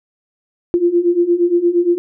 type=beating tone pair; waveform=sine; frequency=342.3 / 350.9 Hz; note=F4 / F4; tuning=-35 / +8 cents; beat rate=8.6 Hz; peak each=-16 / -13 dBFS; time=0.74-1.98 s; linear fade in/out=0 ms; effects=none